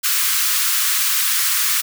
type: high-pass noise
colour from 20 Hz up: white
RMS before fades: -18 dBFS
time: 0.03-1.82 s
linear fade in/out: 20 ms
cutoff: 1100 Hz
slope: 48 dB/octave
effects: none